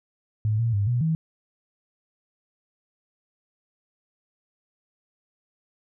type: tone with pitch steps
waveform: sine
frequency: 107.7 / 116 / 101 / 121.7 / 160.7 Hz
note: A2 / A#2 / G#2 / B2 / E3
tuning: -37 / -8 / -48 / -25 / -44 cents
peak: -20 dBFS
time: 0.45-1.15 s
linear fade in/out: 0 ms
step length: 140 ms
effects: none